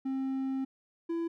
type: tone pair in turn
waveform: triangle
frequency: 266.2 / 334.5 Hz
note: C4 / E4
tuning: +30 / +25 cents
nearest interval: major third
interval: 395 cents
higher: second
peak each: -28 dBFS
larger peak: neither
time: 0.05-0.65 / 1.09-1.28 s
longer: first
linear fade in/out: 10 ms
effects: none